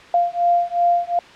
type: beating tone pair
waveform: sine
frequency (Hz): 695 / 697.7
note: F5 / F5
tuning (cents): -9 / -2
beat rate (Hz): 2.7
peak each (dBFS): -18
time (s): 0.14-1.19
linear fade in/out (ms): 2
effects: white hiss -42 dBFS RMS until 1.35 s + low-pass 3000 Hz 12 dB/octave